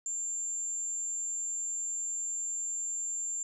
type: tone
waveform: sine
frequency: 7290 Hz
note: A#8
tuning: 40 cents flat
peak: -32 dBFS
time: 0.06-3.43 s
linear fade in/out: 2 ms
effects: none